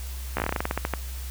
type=slowing click train; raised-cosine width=0.5 ms; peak=-10 dBFS; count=15; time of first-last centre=0.37-0.937 s; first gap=14 ms; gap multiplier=1.15; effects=added 64 Hz sine -32 dBFS peak until 1.3 s + white hiss -43 dBFS RMS until 1.3 s